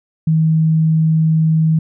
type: tone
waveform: sine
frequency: 159.3 Hz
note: D#3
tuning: 41 cents sharp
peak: -10 dBFS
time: 0.27-1.79 s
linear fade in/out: 5 ms
effects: none